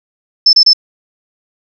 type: tone bursts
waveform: sine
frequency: 5274 Hz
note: E8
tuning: in tune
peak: -3 dBFS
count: 3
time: 0.46-0.733 s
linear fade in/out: 5 ms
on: 71 ms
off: 30 ms
effects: none